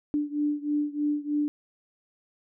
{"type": "beating tone pair", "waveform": "sine", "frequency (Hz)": [293.7, 296.9], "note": ["D4", "D4"], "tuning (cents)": [0, 19], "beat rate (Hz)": 3.2, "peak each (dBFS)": [-27, -29], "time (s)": [0.14, 1.48], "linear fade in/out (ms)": 0, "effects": []}